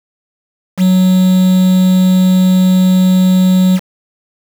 triangle tone with quantisation, 185 Hz, F#3, in tune, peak -4 dBFS, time 0.77-3.8 s, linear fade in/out 50 ms, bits 4, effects none

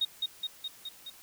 sine tone with echo, 3729 Hz, A#7, in tune, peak -24 dBFS, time 0.01-0.05 s, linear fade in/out 5 ms, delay 210 ms, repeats 5, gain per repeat -3 dB, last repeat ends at 1.1 s, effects tanh soft clip ceiling -20 dBFS + white hiss -54 dBFS RMS until 1.22 s

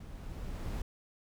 brown noise with level ramp, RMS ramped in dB -47 to -35 dBFS, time 0-0.82 s, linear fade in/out 5 ms, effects none

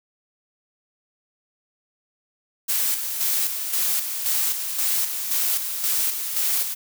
blue noise with tremolo, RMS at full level -22 dBFS, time 2.68-6.75 s, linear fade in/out 20 ms, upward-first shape square, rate 1.9 Hz, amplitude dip 50%, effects none

